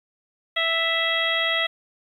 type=harmonic tone with a mistuned harmonic; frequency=659.3 Hz; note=E5; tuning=in tune; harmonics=1 / 2 / 3 / 4 / 5 / 6; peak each=-29 / -30 / -24 / -31 / -25 / -32 dBFS; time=0.56-1.67 s; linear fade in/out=10 ms; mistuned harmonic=6; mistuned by=-69 cents; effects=9-bit